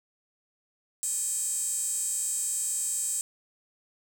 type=tone with high-pass filter; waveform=square; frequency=350.4 Hz; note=F4; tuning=6 cents sharp; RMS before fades=-30 dBFS; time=1.03-3.21 s; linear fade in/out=0 ms; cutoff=7900 Hz; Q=9.9; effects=9-bit

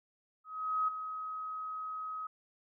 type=tone with ADSR envelope; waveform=sine; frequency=1268 Hz; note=D#6; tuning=32 cents sharp; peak=-27 dBFS; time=0.44-2.27 s; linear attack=440 ms; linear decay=8 ms; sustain=-10 dB; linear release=5 ms; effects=none

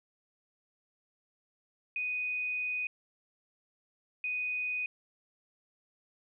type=tone bursts at uneven times; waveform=sine; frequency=2489 Hz; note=D#7; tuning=in tune; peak=-31 dBFS; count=2; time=1.96-2.87 / 4.24-4.86 s; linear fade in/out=2 ms; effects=none

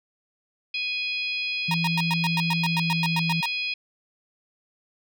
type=harmonic tone; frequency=830 Hz; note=G#5; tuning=1 cent flat; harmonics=3 / 4 / 5 / 6; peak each=-27 / -34 / -36 / -35 dBFS; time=0.74-3.74 s; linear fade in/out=5 ms
type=tone with pitch glide; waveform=sine; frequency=166.4 to 164.87 Hz; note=E3 to E3; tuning=+17 to +1 cents; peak=-24 dBFS; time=1.68-3.41 s; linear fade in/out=10 ms; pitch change=-16 cents; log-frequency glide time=2.66-3.02 s
type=tone bursts; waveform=40% pulse; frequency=932.3 Hz; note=A#5; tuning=in tune; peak=-24 dBFS; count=14; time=1.71-3.458 s; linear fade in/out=2 ms; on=32 ms; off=100 ms
effects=none

